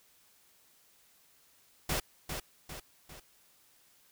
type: noise with echo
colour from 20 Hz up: pink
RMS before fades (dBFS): -32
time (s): 1.89-2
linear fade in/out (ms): 5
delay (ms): 400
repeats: 3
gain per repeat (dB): -6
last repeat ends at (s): 3.2
effects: white hiss -65 dBFS RMS until 4.11 s